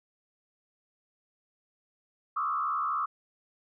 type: tone with frequency modulation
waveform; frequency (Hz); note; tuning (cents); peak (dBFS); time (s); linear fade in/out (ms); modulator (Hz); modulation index
sine; 1213; D#6; -44; -27; 2.36-3.06; 10; 71.9; 1.5
effects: none